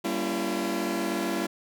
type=chord; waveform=sawtooth; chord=G diminished seventh; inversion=none; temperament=just; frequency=196 / 235.2 / 282.2 / 338.7 Hz; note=G3 / Bb3 / Db4 / Fb4; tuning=0 / +16 / +31 / +47 cents; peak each=-29 / -30 / -30 / -26 dBFS; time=0.04-1.47 s; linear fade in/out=10 ms; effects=none